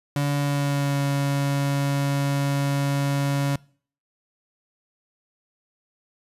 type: tone with pitch glide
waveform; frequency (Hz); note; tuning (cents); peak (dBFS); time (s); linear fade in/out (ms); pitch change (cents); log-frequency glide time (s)
35% pulse; 143.3 to 140.43; D3 to C#3; -42 to +23; -19; 0.16-3.56; 2; -35; 0.36-1.02
effects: noise-tail reverb RT60 0.5 s tail -24 dB re dry + resampled to 32000 Hz